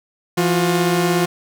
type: tone pair together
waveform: sawtooth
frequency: 170.4 / 357.7 Hz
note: F3 / F4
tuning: -42 / +41 cents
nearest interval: octave + minor second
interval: 1283 cents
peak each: -14 dBFS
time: 0.37-1.26 s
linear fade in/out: 10 ms
effects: none